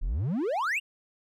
triangle exponential sweep, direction up, 30.87 to 2934 Hz, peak -24 dBFS, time 0.01-0.8 s, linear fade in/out 20 ms, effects none

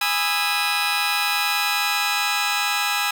15% pulse chord, E major seventh, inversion first, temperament just, 824.1 / 988.9 / 1236.1 / 1318.5 Hz, G#5 / B5 / D#6 / E6, -14 / +2 / -12 / 0 cents, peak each -18 / -22 / -22 / -19 dBFS, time 0.01-3.11 s, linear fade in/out 5 ms, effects none

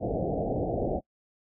white low-pass noise, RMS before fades -29 dBFS, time 0-1.01 s, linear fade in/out 50 ms, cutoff 740 Hz, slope 96 dB/octave, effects noise-tail reverb RT60 0.1 s tail -25 dB re dry

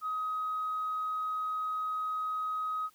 sine tone, 1262 Hz, D#6, 24 cents sharp, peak -30 dBFS, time 0.01-2.9 s, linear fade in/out 50 ms, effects tanh soft clip ceiling -26 dBFS + white hiss -65 dBFS RMS until 2.94 s

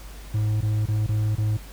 triangle tone with dropouts, 107 Hz, A2, 48 cents flat, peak -18 dBFS, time 0.34-1.57 s, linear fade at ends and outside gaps 5 ms, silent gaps 0.608-0.626 / 0.858-0.884 / 1.065-1.089 / 1.354-1.38 s, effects added 50 Hz sine -38 dBFS peak until 1.72 s + pink hiss -46 dBFS RMS until 1.72 s

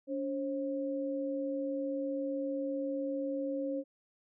sine tone pair together, 284.2 / 536.5 Hz, C#4 / C5, +43 / +43 cents, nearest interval major seventh, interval 1100 cents, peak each -35 / -35 dBFS, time 0.07-3.84 s, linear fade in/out 50 ms, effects none

